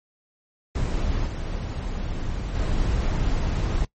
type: noise with level steps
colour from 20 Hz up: brown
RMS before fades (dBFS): -24 / -28 / -23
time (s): 0.75-3.85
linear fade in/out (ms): 5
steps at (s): 1.26 / 2.55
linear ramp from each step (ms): 2
effects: noise-tail reverb RT60 0.1 s tail -20 dB re dry + MP3 32 kbps